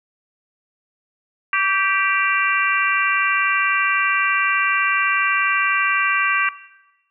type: harmonic tone with a mistuned harmonic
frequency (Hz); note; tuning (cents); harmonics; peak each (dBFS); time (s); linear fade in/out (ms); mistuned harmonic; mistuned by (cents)
392; G4; 0; 3 / 4 / 5 / 6 / 7; -21 / -22 / -23 / -24 / -24; 1.53-6.49; 2; 3; -35
effects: noise-tail reverb RT60 1.0 s tail -17 dB re dry